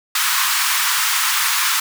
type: high-pass noise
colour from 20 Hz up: pink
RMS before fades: -18 dBFS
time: 0.15-1.8 s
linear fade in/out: 5 ms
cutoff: 980 Hz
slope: 48 dB/octave
effects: none